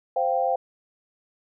sine chord, C suspended fourth, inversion none, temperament just, 523.3 / 697.7 / 784.9 Hz, C5 / F5 / G5, 0 / -2 / +2 cents, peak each -25 dBFS, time 0.16-0.56 s, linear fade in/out 5 ms, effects none

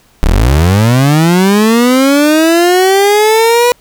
30% pulse linear sweep, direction up, 31.16 to 491.4 Hz, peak -3 dBFS, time 0.23-3.72 s, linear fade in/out 0 ms, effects pink hiss -48 dBFS RMS until 3.8 s

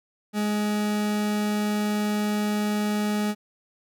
40% pulse tone, 209.3 Hz, G#3, 14 cents sharp, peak -22 dBFS, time 0.33-3.35 s, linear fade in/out 50 ms, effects none

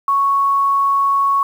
sine tone, 1108.7 Hz, C#6, in tune, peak -12 dBFS, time 0.08-1.43 s, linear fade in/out 2 ms, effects 7-bit

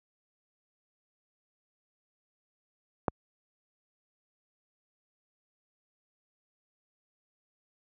click, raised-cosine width 1 ms, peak -11 dBFS, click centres 3.082 s, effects high-pass 60 Hz 12 dB/octave

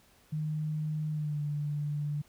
sine tone with pitch glide, 153.7 to 147.27 Hz, D#3 to D3, -21 to +5 cents, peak -30 dBFS, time 0.32-2.22 s, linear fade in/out 10 ms, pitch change -74 cents, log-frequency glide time 1.11-1.4 s, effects pink hiss -63 dBFS RMS until 2.28 s

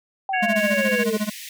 sine exponential sweep, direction down, 784 to 431.6 Hz, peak -22 dBFS, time 0.29-1.17 s, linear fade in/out 2 ms
harmonic tone, 554.4 Hz, C#5, in tune, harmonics 3 / 4 / 5, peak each -24 / -28 / -28 dBFS, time 0.33-1.04 s, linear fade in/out 10 ms
square tone with tremolo, 210.8 Hz, G#3, 26 cents sharp, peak -20 dBFS, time 0.42-1.3 s, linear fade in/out 10 ms, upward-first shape sine, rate 14 Hz, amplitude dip 95%
pink high-pass noise, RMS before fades -37 dBFS, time 0.56-1.49 s, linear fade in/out 2 ms, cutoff 1800 Hz, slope 96 dB/octave
effects none

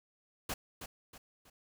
pink noise with echo, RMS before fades -37 dBFS, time 0.49-0.54 s, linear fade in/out 5 ms, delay 320 ms, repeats 3, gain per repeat -8 dB, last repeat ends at 1.5 s, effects none

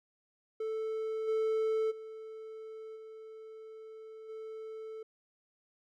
triangle tone with level steps, 440 Hz, A4, in tune, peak -31 / -26 / -41 / -44 / -39 dBFS, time 0.6-5.03 s, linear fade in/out 5 ms, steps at 1.27 / 1.9 / 2.95 / 4.28 s, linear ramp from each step 20 ms, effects none

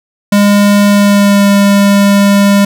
square tone with pitch glide, 203.6 to 200.7 Hz, G#3 to G3, -34 to +41 cents, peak -5 dBFS, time 0.32-2.65 s, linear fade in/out 5 ms, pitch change -25 cents, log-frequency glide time 0.88-1.48 s, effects none

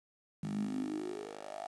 10% pulse tone with high-pass filter sweep, 51.3 Hz, G#1, 21 cents flat, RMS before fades -39 dBFS, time 0.43-1.67 s, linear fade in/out 5 ms, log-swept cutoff 170 to 720 Hz, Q 9.2, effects resampled to 22050 Hz + 10-bit

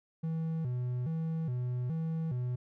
triangle tone with vibrato, 141.8 Hz, C#3, 40 cents sharp, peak -29 dBFS, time 0.23-2.56 s, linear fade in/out 10 ms, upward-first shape square, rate 1.2 Hz, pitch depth 230 cents each way, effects none

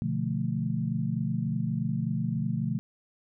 sine chord, B half-diminished seventh, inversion none, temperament equal, 123.47 / 146.83 / 174.61 / 220 Hz, B2 / D3 / F3 / A3, 0 / 0 / 0 / 0 cents, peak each -32 dBFS, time 0.02-2.79 s, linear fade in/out 0 ms, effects none

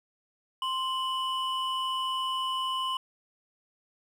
triangle tone pair together, 1046.5 / 2966 Hz, C6 / F#7, 0 / +4 cents, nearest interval octave + tritone, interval 1804 cents, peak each -28 / -31 dBFS, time 0.62-2.97 s, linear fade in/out 2 ms, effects none

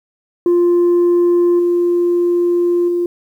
sine tone with level steps, 349.2 Hz, F4, in tune, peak -7 / -10 / -13 dBFS, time 0.46-3.06 s, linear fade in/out 2 ms, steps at 1.59 / 2.88 s, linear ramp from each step 5 ms, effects tanh soft clip ceiling -8 dBFS + 8-bit

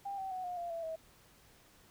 sine tone with pitch steps, 796 / 768.4 / 741.8 / 716.2 / 691.4 / 667.4 / 644.3 Hz, G5 / G5 / F#5 / F5 / F5 / E5 / E5, +26 / -35 / +4 / +43 / -18 / +21 / -40 cents, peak -37 dBFS, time 0.05-0.96 s, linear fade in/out 10 ms, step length 130 ms, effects pink hiss -63 dBFS RMS until 1.9 s

